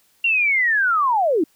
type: linear sweep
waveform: sine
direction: down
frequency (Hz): 2787 to 282.3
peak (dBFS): -15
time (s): 0.24-1.44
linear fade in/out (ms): 5
effects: white hiss -60 dBFS RMS until 1.55 s